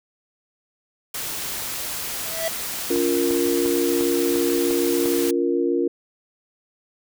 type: noise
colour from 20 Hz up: white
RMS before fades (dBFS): -29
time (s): 1.14-5.31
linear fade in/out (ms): 5
type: tone with exponential growth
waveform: square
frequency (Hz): 655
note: E5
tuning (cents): -11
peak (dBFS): -21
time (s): 2.12-2.48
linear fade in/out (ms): 2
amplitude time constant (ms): 78
type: chord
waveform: sine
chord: Bb minor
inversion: first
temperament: equal with one note detuned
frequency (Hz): 282.5 / 349.2 / 466.2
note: Db4 / F4 / Bb4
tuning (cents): +33 / 0 / 0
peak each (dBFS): -24 / -21 / -24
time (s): 2.9-5.88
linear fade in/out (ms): 5
type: click train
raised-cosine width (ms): 1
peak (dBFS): -18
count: 7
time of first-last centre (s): 2.96-5.058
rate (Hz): 2.86
effects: none